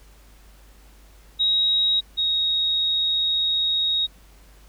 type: tone pair in turn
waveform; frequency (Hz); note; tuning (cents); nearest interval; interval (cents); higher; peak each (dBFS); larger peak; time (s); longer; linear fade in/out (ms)
sine; 3802 / 3765; A#7 / A#7; +33 / +16; unison; 17; first; -17 / -19; first; 1.39-2.01 / 2.17-4.07; second; 20
effects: added 50 Hz sine -48 dBFS peak until 4.68 s + pink hiss -55 dBFS RMS until 4.68 s